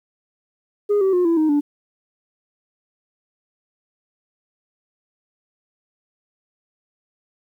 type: tone with pitch steps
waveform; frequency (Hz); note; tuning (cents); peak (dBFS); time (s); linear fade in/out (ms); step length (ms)
sine; 411.6 / 384 / 358.3 / 334.3 / 311.9 / 291; G#4 / G4 / F4 / E4 / D#4 / D4; -16 / -36 / +44 / +24 / +4 / -16; -12; 0.89-1.61; 20; 120
effects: tanh soft clip ceiling -13 dBFS + 9-bit